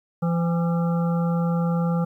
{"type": "harmonic tone with a mistuned harmonic", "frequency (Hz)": 170.1, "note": "F3", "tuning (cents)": -45, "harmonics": [1, 3, 5, 7, 8], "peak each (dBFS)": [-20, -30, -34, -37, -38], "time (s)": [0.22, 2.05], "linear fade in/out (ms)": 10, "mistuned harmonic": 5, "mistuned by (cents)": -63, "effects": ["10-bit"]}